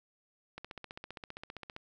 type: click train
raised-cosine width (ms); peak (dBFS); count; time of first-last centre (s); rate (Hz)
0.3; -27; 19; 0.58-1.764; 15.2
effects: none